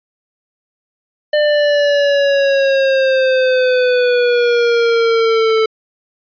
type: exponential sweep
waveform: square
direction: down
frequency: 600 to 439.6 Hz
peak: -11 dBFS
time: 1.33-5.66 s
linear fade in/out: 5 ms
effects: resampled to 11025 Hz